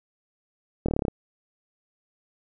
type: slowing click train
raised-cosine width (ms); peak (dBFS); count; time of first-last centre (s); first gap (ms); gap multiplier
2; -11; 9; 0.86-1.082; 25; 1.03
effects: none